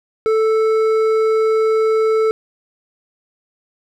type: tone with hard clipping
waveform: triangle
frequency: 440 Hz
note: A4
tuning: in tune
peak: -14 dBFS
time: 0.26-2.31 s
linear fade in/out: 0 ms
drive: 11 dB
effects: none